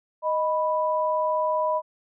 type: tone pair together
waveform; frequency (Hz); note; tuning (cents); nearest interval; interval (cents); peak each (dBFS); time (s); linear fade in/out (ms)
sine; 622.3 / 987; D#5 / B5; 0 / -1; minor sixth; 799; -24; 0.22-1.82; 50
effects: none